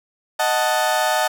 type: chord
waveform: 30% pulse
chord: D# diminished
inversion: none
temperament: equal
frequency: 622.3 / 740 / 880 Hz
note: D#5 / F#5 / A5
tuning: 0 / 0 / 0 cents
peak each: -19 dBFS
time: 0.39-1.28 s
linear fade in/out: 10 ms
effects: none